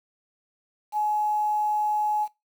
sine tone with quantisation, 845 Hz, G#5, 30 cents sharp, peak -22 dBFS, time 0.92-2.28 s, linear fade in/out 50 ms, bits 8, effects noise-tail reverb RT60 0.2 s tail -19 dB re dry

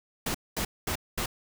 pink noise bursts, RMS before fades -30 dBFS, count 4, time 0.26-1.26 s, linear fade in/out 5 ms, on 85 ms, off 220 ms, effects none

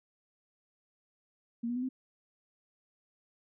sine tone with pitch steps, 233.6 / 241.8 / 250.4 / 259.2 Hz, A#3 / B3 / B3 / C4, +4 / -36 / +24 / -16 cents, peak -31 dBFS, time 1.63-1.89 s, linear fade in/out 10 ms, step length 65 ms, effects none

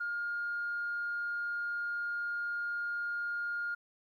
sine tone, 1416 Hz, F6, 23 cents sharp, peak -32 dBFS, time 0-3.75 s, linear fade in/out 10 ms, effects tanh soft clip ceiling -28 dBFS + 12-bit

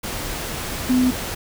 sine tone in noise, 253 Hz, B3, 42 cents sharp, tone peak -14 dBFS, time 0.89-1.11 s, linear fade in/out 10 ms, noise pink, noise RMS -28 dBFS, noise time 0.03-1.35 s, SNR +11 dB, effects none

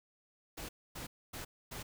pink noise bursts, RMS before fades -44 dBFS, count 4, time 0.57-1.83 s, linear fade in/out 10 ms, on 120 ms, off 260 ms, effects none

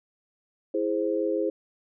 sine chord, E augmented, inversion none, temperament equal, 329.6 / 415.3 / 523.3 Hz, E4 / G#4 / B#4, 0 / 0 / 0 cents, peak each -28 dBFS, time 0.74-1.5 s, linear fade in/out 5 ms, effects none

